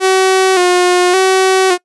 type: tone with vibrato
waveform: sawtooth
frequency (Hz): 368.4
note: F#4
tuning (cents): -7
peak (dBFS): -4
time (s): 0-1.78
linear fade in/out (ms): 50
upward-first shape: square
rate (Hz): 0.88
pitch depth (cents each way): 46
effects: noise-tail reverb RT60 0.1 s tail -23 dB re dry + resampled to 24000 Hz